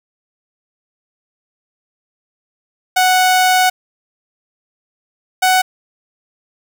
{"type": "tone pair in turn", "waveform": "sawtooth", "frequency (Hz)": [740, 744.7], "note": ["F#5", "F#5"], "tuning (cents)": [0, 11], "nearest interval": "unison", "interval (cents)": 11, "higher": "second", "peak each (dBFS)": -6, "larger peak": "neither", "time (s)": [[2.96, 3.7], [5.42, 5.62]], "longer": "first", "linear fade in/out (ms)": 10, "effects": ["7-bit"]}